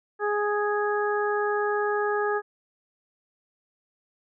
harmonic tone, 415.3 Hz, G#4, in tune, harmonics 1 / 2 / 3 / 4, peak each -25 / -30 / -31 / -31 dBFS, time 0.19-2.42 s, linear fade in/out 50 ms, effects none

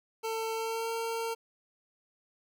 25% pulse tone with pitch glide, 447.5 to 456.4 Hz, A4 to A#4, +29 to -37 cents, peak -28 dBFS, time 0.23-1.35 s, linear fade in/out 20 ms, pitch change +34 cents, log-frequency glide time 0.53-0.9 s, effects none

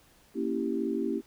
sine chord, A# diminished seventh, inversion none, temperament equal, 233.1 / 277.2 / 329.6 / 392 Hz, A#3 / C#4 / E4 / G4, 0 / 0 / 0 / 0 cents, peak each -33 dBFS, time 0.34-1.22 s, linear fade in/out 50 ms, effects pink hiss -61 dBFS RMS until 1.26 s

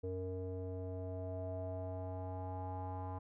square tone with low-pass filter sweep, 92.5 Hz, F#2, in tune, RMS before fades -42 dBFS, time 0.03-3.19 s, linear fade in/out 10 ms, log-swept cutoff 470 to 920 Hz, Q 6.3, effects none

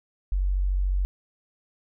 sine tone, 46.93 Hz, F#1, 25 cents sharp, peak -21 dBFS, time 0.32-1.05 s, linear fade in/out 0 ms, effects none

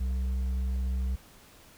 sine tone with hard clipping, 64.1 Hz, C2, 35 cents flat, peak -28 dBFS, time 0-1.16 s, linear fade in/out 10 ms, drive 4 dB, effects pink hiss -55 dBFS RMS until 1.77 s

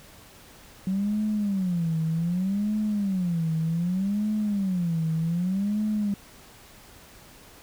sine tone with vibrato, 185 Hz, F#3, in tune, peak -22 dBFS, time 0.87-6.14 s, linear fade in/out 2 ms, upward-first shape sine, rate 0.65 Hz, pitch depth 250 cents each way, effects tanh soft clip ceiling -18 dBFS + pink hiss -50 dBFS RMS until 7.62 s

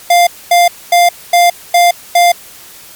square tone bursts, 698.5 Hz, F5, in tune, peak -5 dBFS, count 6, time 0.1-2.32 s, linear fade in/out 5 ms, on 170 ms, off 240 ms, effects white hiss -35 dBFS RMS until 2.95 s + MP3 96 kbps

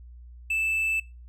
triangle tone, 2637 Hz, E7, in tune, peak -22 dBFS, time 0.5-1 s, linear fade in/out 5 ms, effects noise-tail reverb RT60 0.3 s tail -23 dB re dry + added 60 Hz sine -43 dBFS peak until 1.28 s

